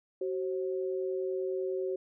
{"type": "tone pair together", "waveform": "sine", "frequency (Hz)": [377, 533.2], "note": ["F#4", "C5"], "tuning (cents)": [32, 33], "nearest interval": "tritone", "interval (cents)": 601, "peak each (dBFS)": [-31, -37], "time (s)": [0.21, 1.96], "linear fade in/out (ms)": 5, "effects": []}